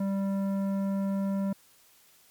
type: tone with tanh clipping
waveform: sine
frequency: 196 Hz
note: G3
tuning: in tune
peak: -28 dBFS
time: 0-1.53 s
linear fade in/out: 5 ms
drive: 12 dB
effects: white hiss -60 dBFS RMS until 2.3 s + MP3 96 kbps